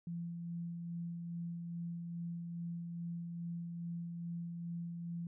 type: tone with tremolo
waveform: sine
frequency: 170.4 Hz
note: F3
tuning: 42 cents flat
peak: -38 dBFS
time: 0.07-5.27 s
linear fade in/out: 2 ms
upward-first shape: sine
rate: 2.4 Hz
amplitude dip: 30%
effects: none